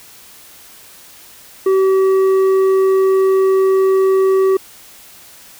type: tone with tanh clipping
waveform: triangle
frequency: 382.6 Hz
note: G4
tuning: 42 cents flat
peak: -11 dBFS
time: 1.66-4.57 s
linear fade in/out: 5 ms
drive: 11 dB
effects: white hiss -41 dBFS RMS until 5.59 s